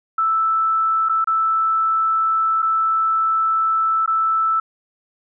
sine tone with dropouts, 1318.5 Hz, E6, in tune, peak -15 dBFS, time 0.18-4.6 s, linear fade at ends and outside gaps 5 ms, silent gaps 1.088-1.094 / 1.244-1.272 / 2.621-2.626 / 4.061-4.076 s, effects none

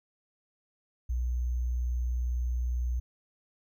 sine tone with sample-and-hold, 61.1 Hz, B1, 18 cents flat, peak -27 dBFS, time 1.09-3 s, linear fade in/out 10 ms, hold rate 6300 Hz, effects none

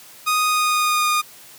sawtooth tone with pitch glide, 1243 to 1223.1 Hz, D#6 to D#6, -2 to -30 cents, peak -13 dBFS, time 0.26-1.22 s, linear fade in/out 20 ms, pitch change -28 cents, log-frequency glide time 0.45-1.08 s, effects white hiss -44 dBFS RMS until 1.58 s + high-pass 100 Hz 12 dB/octave

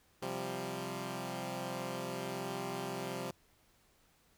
10% pulse chord, C suspended fourth, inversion none, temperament equal, 130.81 / 174.61 / 196 Hz, C3 / F3 / G3, 0 / 0 / 0 cents, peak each -34 dBFS, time 0.22-3.31 s, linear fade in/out 5 ms, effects pink hiss -69 dBFS RMS until 4.37 s

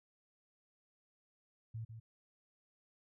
sine tone with echo, 112.7 Hz, A2, 42 cents sharp, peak -40 dBFS, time 1.74-1.85 s, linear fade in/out 10 ms, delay 150 ms, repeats 1, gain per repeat -7 dB, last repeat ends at 2 s, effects none

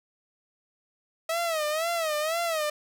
sawtooth tone with vibrato, 641 Hz, E5, 49 cents flat, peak -22 dBFS, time 1.29-2.7 s, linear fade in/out 5 ms, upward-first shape sine, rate 2 Hz, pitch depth 120 cents each way, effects none

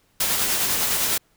white noise with tremolo, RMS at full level -21 dBFS, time 0.2-1.18 s, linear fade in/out 5 ms, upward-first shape sine, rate 9.9 Hz, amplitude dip 30%, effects pink hiss -63 dBFS RMS until 1.36 s

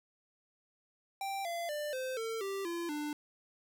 square tone with pitch steps, 784 / 682.5 / 594.2 / 517.2 / 450.3 / 392 / 341.3 / 297.1 Hz, G5 / F5 / D5 / C5 / A4 / G4 / F4 / D4, 0 / -40 / +20 / -20 / +40 / 0 / -40 / +20 cents, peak -36 dBFS, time 1.21-3.13 s, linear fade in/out 2 ms, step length 240 ms, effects none

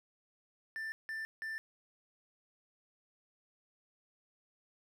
triangle tone bursts, 1777 Hz, A6, 17 cents sharp, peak -36 dBFS, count 3, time 0.76-1.58 s, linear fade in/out 0 ms, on 160 ms, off 170 ms, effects none

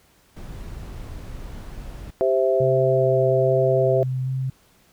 brown noise, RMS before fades -35 dBFS, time 0.36-2.11 s, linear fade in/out 10 ms
sine chord, C major, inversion second, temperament equal, 392 / 523.3 / 659.3 Hz, G4 / C5 / E5, 0 / 0 / 0 cents, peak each -21 dBFS, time 2.21-4.03 s, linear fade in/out 0 ms
sine tone with vibrato, 130.3 Hz, C3, 7 cents flat, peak -22 dBFS, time 2.6-4.5 s, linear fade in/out 5 ms, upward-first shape square, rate 1.2 Hz, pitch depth 14 cents each way
effects pink hiss -58 dBFS RMS until 4.92 s

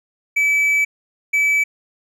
triangle tone bursts at uneven times, 2300 Hz, D7, 37 cents flat, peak -12 dBFS, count 2, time 0.36-0.85 / 1.33-1.64 s, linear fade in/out 10 ms, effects none

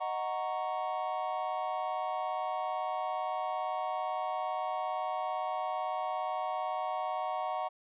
triangle chord, D# minor seventh, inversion none, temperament equal, 622.3 / 740 / 932.3 / 1108.7 Hz, D#5 / F#5 / A#5 / C#6, 0 / 0 / 0 / 0 cents, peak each -37 / -33 / -37 / -37 dBFS, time 0-7.69 s, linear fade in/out 20 ms, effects resampled to 8000 Hz

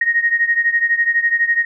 sine beating tone pair, 1865 / 1877 Hz, A#6 / A#6, 0 / +11 cents, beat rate 12 Hz, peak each -15 / -18 dBFS, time 0.01-1.65 s, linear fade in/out 5 ms, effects none

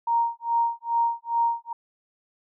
sine tone with tremolo, 932.3 Hz, A#5, in tune, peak -18 dBFS, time 0.07-1.73 s, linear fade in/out 5 ms, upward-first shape sine, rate 2.4 Hz, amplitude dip 100%, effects none

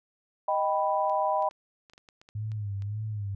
sine chord, Eb augmented, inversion none, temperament equal, 622.3 / 784 / 987.8 Hz, Eb5 / G5 / B5, 0 / 0 / 0 cents, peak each -28 dBFS, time 0.48-1.49 s, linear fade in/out 5 ms
clicks, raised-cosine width 0.2 ms, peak -35 dBFS, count 11, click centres 1.097 / 1.424 / 1.511 / 1.898 / 1.935 / 1.979 / 2.088 / 2.215 / 2.289 / 2.518 / 2.822 s
sine tone with vibrato, 103.83 Hz, G#2, in tune, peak -30 dBFS, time 2.35-3.35 s, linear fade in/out 5 ms, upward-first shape sine, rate 1.8 Hz, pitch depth 84 cents each way
effects none

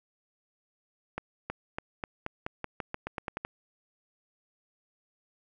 accelerating click train, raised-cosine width 0.5 ms, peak -18 dBFS, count 14, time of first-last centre 1.18-3.45 s, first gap 320 ms, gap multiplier 0.89, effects none

